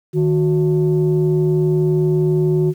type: tone pair together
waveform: sine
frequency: 154.6 / 367 Hz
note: D#3 / F#4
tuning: -11 / -14 cents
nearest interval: octave + minor third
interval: 1497 cents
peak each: -14 / -15 dBFS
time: 0.13-2.74 s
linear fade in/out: 50 ms
effects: tanh soft clip ceiling -8 dBFS + 8-bit